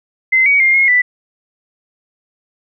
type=tone with pitch steps; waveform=sine; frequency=2063 / 2254 / 2117 / 2155 / 1980 Hz; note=C7 / C#7 / C7 / C#7 / B6; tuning=-25 / +28 / +20 / -49 / +4 cents; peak=-8 dBFS; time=0.32-1.02 s; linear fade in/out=10 ms; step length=140 ms; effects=none